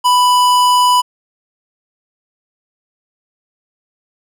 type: tone with hard clipping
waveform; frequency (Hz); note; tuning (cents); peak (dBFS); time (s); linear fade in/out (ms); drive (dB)
sine; 991; B5; +6; -10; 0.04-1.02; 20; 18
effects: none